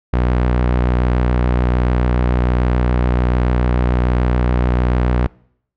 sawtooth tone with vibrato, 61.3 Hz, B1, 12 cents flat, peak -9 dBFS, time 0.13-5.27 s, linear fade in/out 5 ms, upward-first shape sine, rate 6.9 Hz, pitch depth 19 cents each way, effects noise-tail reverb RT60 0.7 s tail -25 dB re dry + low-pass 2000 Hz 12 dB/octave

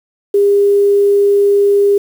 sine tone with quantisation, 403.5 Hz, G#4, 50 cents flat, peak -7 dBFS, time 0.34-1.98 s, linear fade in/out 5 ms, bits 6, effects none

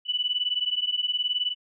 sine beating tone pair, 2960 / 2979 Hz, F#7 / F#7, 0 / +11 cents, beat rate 19 Hz, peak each -27 dBFS, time 0.05-1.55 s, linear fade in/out 50 ms, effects none

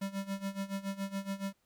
square tone with tremolo, 196 Hz, G3, in tune, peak -33 dBFS, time 0.01-1.53 s, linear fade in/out 10 ms, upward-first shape sine, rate 7.1 Hz, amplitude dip 85%, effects pink hiss -75 dBFS RMS until 1.65 s

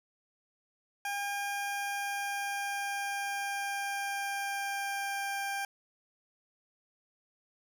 20% pulse tone with pitch glide, 806 to 794 Hz, G5 to G5, +48 to +22 cents, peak -28 dBFS, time 1.05-5.65 s, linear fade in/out 2 ms, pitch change -26 cents, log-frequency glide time 1.25-5.44 s, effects none

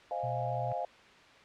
sine chord, F minor seventh, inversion second, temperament equal, 523.3 / 622.3 / 698.5 / 830.6 Hz, C5 / Eb5 / F5 / Ab5, 0 / 0 / 0 / 0 cents, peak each -40 / -39 / -35 / -39 dBFS, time 0.11-0.85 s, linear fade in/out 2 ms
sine tone, 123.1 Hz, B2, 5 cents flat, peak -36 dBFS, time 0.23-0.73 s, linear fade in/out 10 ms
clicks, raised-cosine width 0.5 ms, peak -41 / -37 dBFS, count 2, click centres 0.715 / 0.718 s
effects white hiss -56 dBFS RMS until 1.44 s + low-pass 3000 Hz 12 dB/octave

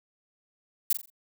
violet noise with echo, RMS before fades -23 dBFS, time 0.9-0.93 s, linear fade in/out 5 ms, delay 43 ms, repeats 4, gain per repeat -9 dB, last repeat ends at 1.102 s, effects none

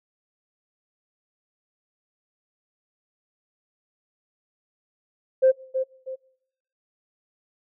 sine tone with echo, 523.3 Hz, C5, in tune, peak -12 dBFS, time 5.42-5.52 s, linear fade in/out 20 ms, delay 320 ms, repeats 2, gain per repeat -9 dB, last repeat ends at 6.16 s, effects noise-tail reverb RT60 0.8 s tail -24 dB re dry + tanh soft clip ceiling -9 dBFS

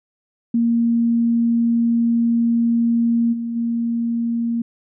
sine tone with level steps, 233.1 Hz, A#3, in tune, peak -14 / -22 / -18 dBFS, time 0.54-4.62 s, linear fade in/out 5 ms, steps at 3.32 / 3.55 s, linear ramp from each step 20 ms, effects none

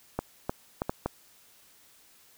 clicks, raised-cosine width 1 ms, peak -14 dBFS, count 5, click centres 0.19 / 0.495 / 0.819 / 0.895 / 1.06 s, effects white hiss -59 dBFS RMS until 2.37 s

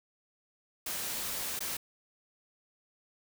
white noise with dropouts, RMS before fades -36 dBFS, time 0.86-1.77 s, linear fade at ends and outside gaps 5 ms, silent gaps 1.592-1.605 s, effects none

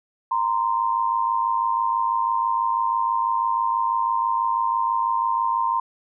sine tone pair together, 931 / 1037.1 Hz, A#5 / C6, -2 / -16 cents, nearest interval major second, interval 186 cents, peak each -22 dBFS, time 0.31-5.8 s, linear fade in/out 5 ms, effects none

